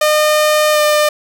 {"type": "tone with pitch glide", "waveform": "sawtooth", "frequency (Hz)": [608, 601.4], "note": ["D#5", "D5"], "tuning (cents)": [-40, 41], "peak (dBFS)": -6, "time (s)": [0.01, 1.09], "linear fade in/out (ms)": 5, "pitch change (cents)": -19, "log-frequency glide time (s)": [0.72, 0.79], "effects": []}